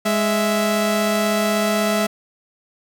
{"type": "tone pair together", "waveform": "sawtooth", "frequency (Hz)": [207.7, 659.3], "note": ["G#3", "E5"], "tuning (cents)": [0, 0], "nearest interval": "octave + minor sixth", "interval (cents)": 2000, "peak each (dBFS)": -16, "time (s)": [0.05, 2.07], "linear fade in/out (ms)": 10, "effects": []}